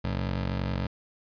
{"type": "ring-modulated tone", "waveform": "25% pulse", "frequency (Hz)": 92.1, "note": "F#2", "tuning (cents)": -7, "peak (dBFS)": -21, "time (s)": [0.04, 0.87], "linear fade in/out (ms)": 5, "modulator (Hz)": 24.7, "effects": ["resampled to 11025 Hz"]}